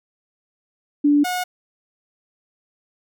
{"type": "tone pair in turn", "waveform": ["sine", "sawtooth"], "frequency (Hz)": [290.9, 725.6], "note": ["D4", "F#5"], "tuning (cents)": [-16, -34], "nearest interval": "octave + major third", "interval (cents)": 1582, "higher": "second", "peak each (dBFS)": [-12, -18], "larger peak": "first", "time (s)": [[1.04, 1.24], [1.24, 1.44]], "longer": "neither", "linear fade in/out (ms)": 10, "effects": []}